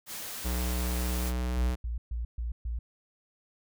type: noise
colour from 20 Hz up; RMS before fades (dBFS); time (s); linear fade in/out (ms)
white; -39; 0.06-1.33; 50
type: tone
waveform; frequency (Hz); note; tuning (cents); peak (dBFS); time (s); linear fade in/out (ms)
square; 61.74; B1; 0; -29; 0.44-1.76; 20
type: tone bursts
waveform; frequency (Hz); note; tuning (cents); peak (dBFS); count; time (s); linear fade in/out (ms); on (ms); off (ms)
sine; 58.27; A#1; 0; -30; 5; 1.57-2.79; 5; 140; 130
effects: none